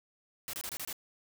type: noise bursts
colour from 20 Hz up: white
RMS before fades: -39 dBFS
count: 6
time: 0.48-0.928 s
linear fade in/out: 0 ms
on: 53 ms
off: 26 ms
effects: none